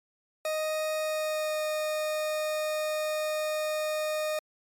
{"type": "tone with pitch glide", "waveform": "40% pulse", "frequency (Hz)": [622.3, 615.5], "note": ["D#5", "D#5"], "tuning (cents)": [0, -19], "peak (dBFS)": -27, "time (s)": [0.45, 4.39], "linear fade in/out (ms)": 2, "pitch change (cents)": -19, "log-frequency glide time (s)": [0.96, 1.62], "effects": ["MP3 96 kbps"]}